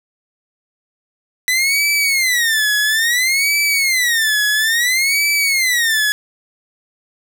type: tone with vibrato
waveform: sawtooth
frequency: 1975.5 Hz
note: B6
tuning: in tune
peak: -10 dBFS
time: 1.48-6.12 s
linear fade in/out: 0 ms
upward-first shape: sine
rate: 0.59 Hz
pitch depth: 270 cents each way
effects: none